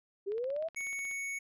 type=linear sweep; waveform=sine; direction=up; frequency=382.3 to 670 Hz; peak=-32 dBFS; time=0.26-0.69 s; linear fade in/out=20 ms
type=click train; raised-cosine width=0.3 ms; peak=-37 dBFS; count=14; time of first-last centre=0.32-1.113 s; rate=16.4 Hz
type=tone; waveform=square; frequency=2220 Hz; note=C#7; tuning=2 cents sharp; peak=-36 dBFS; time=0.76-1.39 s; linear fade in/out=10 ms
effects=low-pass 12000 Hz 12 dB/octave